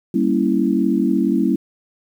sine chord, G diminished seventh, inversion none, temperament equal, 196 / 233.1 / 277.2 / 329.6 Hz, G3 / Bb3 / Db4 / Fb4, 0 / 0 / 0 / 0 cents, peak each -20 dBFS, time 0.14-1.56 s, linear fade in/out 5 ms, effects 8-bit

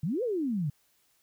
sine exponential two-way sweep, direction up then down, 136.1 to 523.3 to 136.1 Hz, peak -27 dBFS, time 0.03-0.7 s, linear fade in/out 5 ms, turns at 0.23 s, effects white hiss -69 dBFS RMS until 1.22 s

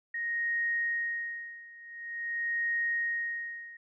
sine tone with tremolo, 1869 Hz, A#6, 4 cents sharp, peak -27 dBFS, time 0.14-3.77 s, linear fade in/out 5 ms, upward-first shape sine, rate 0.47 Hz, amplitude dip 90%, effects none

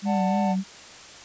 sine tone with vibrato, 196 Hz, G3, in tune, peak -22 dBFS, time 0.02-0.64 s, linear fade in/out 50 ms, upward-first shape sine, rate 3.3 Hz, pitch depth 73 cents each way
triangle chord, D major, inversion none, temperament equal with one note detuned, 587.3 / 740 / 891.3 Hz, D5 / F#5 / A5, 0 / 0 / +22 cents, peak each -28 / -25 / -28 dBFS, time 0.05-0.56 s, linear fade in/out 50 ms
effects white hiss -44 dBFS RMS until 1.24 s + resampled to 16000 Hz

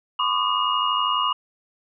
sine tone cluster, 1008 / 1122 / 1214 / 2864 Hz, B5 / C#6 / D#6 / F7, +35 / +21 / -43 / +43 cents, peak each -25 dBFS, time 0.19-1.33 s, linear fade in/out 5 ms, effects none

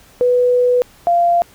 sine tone pair in turn, 493.9 / 691.7 Hz, B4 / F5, 0 / -17 cents, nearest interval tritone, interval 583 cents, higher second, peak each -10 dBFS, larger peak neither, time 0.21-0.82 / 1.07-1.42 s, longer first, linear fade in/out 0 ms, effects pink hiss -47 dBFS RMS until 1.54 s

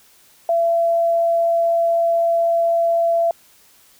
sine tone, 674 Hz, E5, 38 cents sharp, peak -14 dBFS, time 0.49-3.31 s, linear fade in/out 2 ms, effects white hiss -52 dBFS RMS until 3.99 s

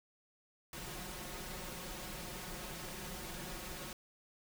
pink noise with comb filter, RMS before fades -45 dBFS, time 0.73-3.93 s, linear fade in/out 2 ms, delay 5.5 ms, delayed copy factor +0.75, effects none

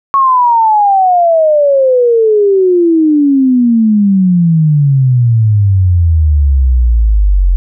sine exponential sweep, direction down, 1108.7 to 43.65 Hz, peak -5 dBFS, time 0.14-7.56 s, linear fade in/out 0 ms, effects none

